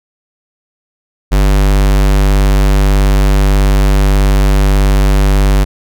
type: tone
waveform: square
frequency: 49.18 Hz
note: G1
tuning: 6 cents sharp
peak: -7 dBFS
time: 1.31-5.65 s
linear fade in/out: 20 ms
effects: none